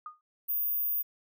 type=tone with exponential decay; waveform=sine; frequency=1229 Hz; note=D#6; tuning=22 cents flat; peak=-35 dBFS; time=0.06-0.21 s; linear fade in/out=2 ms; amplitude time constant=32 ms
type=tone; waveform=sine; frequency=14917 Hz; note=A#9; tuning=in tune; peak=-27 dBFS; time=0.48-1.03 s; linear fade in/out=20 ms
effects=none